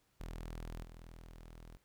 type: tone with level steps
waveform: sawtooth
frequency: 40.99 Hz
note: E1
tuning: 9 cents flat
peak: -39 / -47 dBFS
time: 0.2-1.77 s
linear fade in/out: 0 ms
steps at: 0.84 s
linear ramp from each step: 2 ms
effects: pink hiss -75 dBFS RMS until 1.84 s